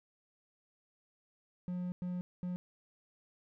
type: tone bursts at uneven times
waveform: triangle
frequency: 179.3 Hz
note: F3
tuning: 46 cents sharp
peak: -33 dBFS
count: 3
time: 1.68-1.92 / 2.02-2.21 / 2.43-2.56 s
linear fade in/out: 0 ms
effects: none